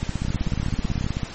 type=two click trains; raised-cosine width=5 ms; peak=-12 / -13 dBFS; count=20 / 16; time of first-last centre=0.03-1.233 / 0.25-1.065 s; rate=15.8 / 18.4 Hz; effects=pink hiss -37 dBFS RMS until 1.34 s + MP3 32 kbps